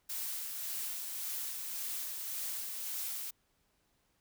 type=noise with tremolo; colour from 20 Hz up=blue; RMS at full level=-38 dBFS; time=0.09-3.31 s; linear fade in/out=10 ms; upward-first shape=sine; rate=1.8 Hz; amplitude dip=30%; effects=pink hiss -75 dBFS RMS until 4.2 s